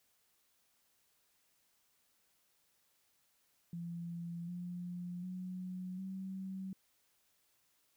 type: tone with pitch steps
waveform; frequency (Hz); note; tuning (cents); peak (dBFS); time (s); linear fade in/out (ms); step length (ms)
sine; 170.6 / 176.92 / 183.48 / 190.28; F3 / F3 / F#3 / F#3; -40 / +23 / -14 / +49; -40; 3.73-6.73; 2; 750
effects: white hiss -75 dBFS RMS until 7.96 s